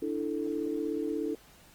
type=chord; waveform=sine; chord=D suspended second; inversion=none; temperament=just; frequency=293.7 / 330.4 / 440.5 Hz; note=D4 / E4 / A4; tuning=0 / +4 / +2 cents; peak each=-34 dBFS; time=0.02-1.35 s; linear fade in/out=5 ms; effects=pink hiss -57 dBFS RMS until 1.74 s + Opus 24 kbps